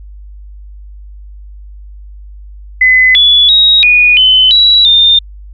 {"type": "tone with pitch steps", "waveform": "sine", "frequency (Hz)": [2025, 3424, 3795, 2461, 3039, 3909, 3619], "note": ["B6", "A7", "A#7", "D#7", "F#7", "B7", "A7"], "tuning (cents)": [43, -48, 30, -20, 46, -19, 48], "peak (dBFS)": -3, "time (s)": [2.81, 5.19], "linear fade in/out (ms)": 5, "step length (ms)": 340, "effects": ["added 50 Hz sine -28 dBFS peak until 5.53 s"]}